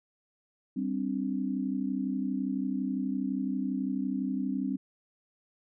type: chord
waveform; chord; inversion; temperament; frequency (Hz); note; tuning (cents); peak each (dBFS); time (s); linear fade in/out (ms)
sine; G suspended fourth; none; equal; 196 / 261.6 / 293.7; G3 / C4 / D4; 0 / 0 / 0; -33 / -31 / -36; 0.76-4.77; 10
effects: none